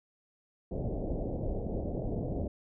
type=low-pass noise; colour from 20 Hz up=pink; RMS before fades=-34 dBFS; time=0.71-2.48 s; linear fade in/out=5 ms; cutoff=670 Hz; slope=48 dB/octave; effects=none